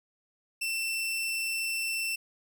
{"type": "tone", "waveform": "sawtooth", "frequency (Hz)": 2683, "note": "E7", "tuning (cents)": 30, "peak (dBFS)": -26, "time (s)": [0.61, 2.16], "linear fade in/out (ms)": 10, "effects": ["11-bit"]}